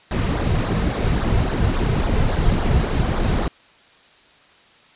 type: noise with flanger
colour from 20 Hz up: brown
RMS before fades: -19 dBFS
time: 0.11-3.48 s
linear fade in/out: 2 ms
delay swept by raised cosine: 0.35 to 3.65 ms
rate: 3.6 Hz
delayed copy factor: -0.55
effects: white hiss -51 dBFS RMS until 4.95 s + resampled to 8000 Hz